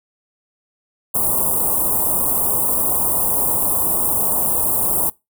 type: band-stop noise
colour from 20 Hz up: white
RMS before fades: -18 dBFS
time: 1.14-5.1 s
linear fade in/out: 10 ms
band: 1100 to 8800 Hz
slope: 48 dB/octave
effects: noise-tail reverb RT60 0.2 s tail -21 dB re dry